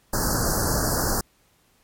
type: band-stop noise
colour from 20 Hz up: pink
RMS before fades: -23 dBFS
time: 0.13-1.21 s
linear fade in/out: 5 ms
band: 1700 to 4500 Hz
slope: 96 dB/octave
effects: pink hiss -62 dBFS RMS until 1.83 s + MP3 64 kbps